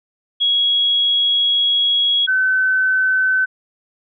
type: tone pair in turn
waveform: sine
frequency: 3322 / 1522.3 Hz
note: G#7 / F#6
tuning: 0 / +49 cents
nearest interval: octave + major second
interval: 1351 cents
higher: first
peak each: -13 / -13 dBFS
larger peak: neither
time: 0.4-2.27 / 2.27-3.46 s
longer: first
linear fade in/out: 20 ms
effects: none